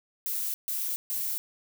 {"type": "noise bursts", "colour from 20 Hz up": "violet", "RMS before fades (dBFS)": -31, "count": 3, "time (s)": [0.26, 1.38], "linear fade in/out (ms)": 0, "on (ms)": 280, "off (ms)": 140, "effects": []}